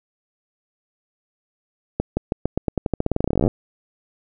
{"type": "accelerating click train", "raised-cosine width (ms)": 2, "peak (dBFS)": -6, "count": 28, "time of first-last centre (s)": [2, 3.479], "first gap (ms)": 170, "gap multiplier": 0.89, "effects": []}